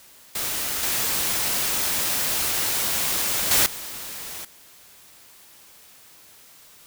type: noise with level steps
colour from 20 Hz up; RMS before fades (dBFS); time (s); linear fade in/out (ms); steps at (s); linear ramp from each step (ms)
white; -27 / -24 / -18 / -35; 0.35-4.45; 5; 0.83 / 3.51 / 3.66; 2
effects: white hiss -50 dBFS RMS until 6.86 s